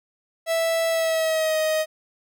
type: tone with pitch glide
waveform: 45% pulse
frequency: 658 to 626.8 Hz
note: E5 to D#5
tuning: -3 to +13 cents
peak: -20 dBFS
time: 0.46-1.86 s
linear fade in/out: 50 ms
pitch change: -84 cents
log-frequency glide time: 0.89-1.58 s
effects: none